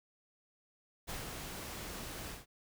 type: noise with ADSR envelope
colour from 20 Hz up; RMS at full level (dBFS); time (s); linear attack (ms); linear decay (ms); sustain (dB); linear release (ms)
pink; -41; 1.07-2.46; 27; 150; -3; 160
effects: none